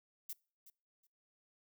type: noise with echo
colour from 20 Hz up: violet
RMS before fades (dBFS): -43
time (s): 0.29-0.33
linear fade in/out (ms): 5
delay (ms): 370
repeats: 2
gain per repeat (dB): -15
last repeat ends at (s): 1.07
effects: noise-tail reverb RT60 0.4 s tail -25 dB re dry